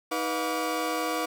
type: tone cluster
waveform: 35% pulse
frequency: 315.1 / 491.2 / 715 / 1147 Hz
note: D#4 / B4 / F5 / D6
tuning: +22 / -9 / +41 / -41 cents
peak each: -31 dBFS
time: 0.11-1.26 s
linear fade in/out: 10 ms
effects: none